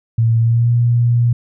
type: tone with pitch glide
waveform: sine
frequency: 114.4 to 119.33 Hz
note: A#2 to A#2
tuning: -32 to +41 cents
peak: -10 dBFS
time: 0.18-1.33 s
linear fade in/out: 5 ms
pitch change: +73 cents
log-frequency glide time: 0.4-0.71 s
effects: none